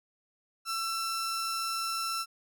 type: tone pair together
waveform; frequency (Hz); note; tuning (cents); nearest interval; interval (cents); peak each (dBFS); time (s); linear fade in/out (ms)
sawtooth; 1341 / 2682; E6 / E7; +29 / +29; octave; 1200; -28 / -30; 0.65-2.26; 50
effects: none